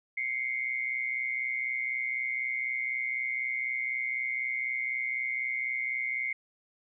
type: tone pair together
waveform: sine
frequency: 2093 / 2217 Hz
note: C7 / C#7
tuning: 0 / 0 cents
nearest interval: minor second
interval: 100 cents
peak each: -31 / -34 dBFS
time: 0.17-6.33 s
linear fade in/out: 5 ms
effects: none